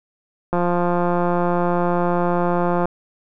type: click train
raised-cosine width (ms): 1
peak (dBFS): -7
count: 408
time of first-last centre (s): 0.53-2.856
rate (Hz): 175
effects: none